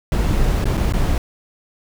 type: noise with dropouts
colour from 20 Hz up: brown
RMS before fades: -17 dBFS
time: 0.12-1.18 s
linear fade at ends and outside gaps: 1 ms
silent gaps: 0.642-0.655 / 0.772-0.776 / 0.924-0.936 s
effects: none